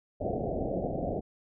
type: low-pass noise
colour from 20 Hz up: white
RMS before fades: -32 dBFS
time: 0.2-1.21 s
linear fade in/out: 20 ms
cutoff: 730 Hz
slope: 96 dB/octave
effects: none